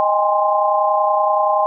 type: chord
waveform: sine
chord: Ab major seventh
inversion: second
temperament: equal with one note detuned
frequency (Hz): 622.3 / 800 / 830.6 / 1046.5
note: Eb5 / G5 / Ab5 / C6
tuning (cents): 0 / +35 / 0 / 0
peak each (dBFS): -18 / -19 / -21 / -18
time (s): 0-1.66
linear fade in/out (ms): 0
effects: none